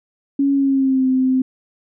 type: tone with pitch glide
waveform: sine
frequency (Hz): 278.1 to 259.5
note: C#4 to C4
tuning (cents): +6 to -14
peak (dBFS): -13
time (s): 0.39-1.42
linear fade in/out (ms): 5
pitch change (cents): -120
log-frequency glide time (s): 0.53-1.07
effects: none